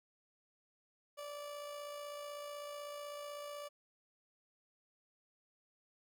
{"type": "tone with amplitude modulation", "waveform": "30% pulse", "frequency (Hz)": 582, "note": "D5", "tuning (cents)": -16, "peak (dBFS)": -40, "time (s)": [1.17, 3.69], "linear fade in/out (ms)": 20, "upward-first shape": "sine", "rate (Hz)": 56, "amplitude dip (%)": 35, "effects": []}